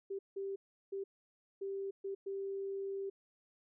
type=tone bursts at uneven times; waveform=sine; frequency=392 Hz; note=G4; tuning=in tune; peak=-37 dBFS; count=6; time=0.1-0.19 / 0.36-0.56 / 0.92-1.04 / 1.61-1.91 / 2.04-2.15 / 2.26-3.1 s; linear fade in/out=10 ms; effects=none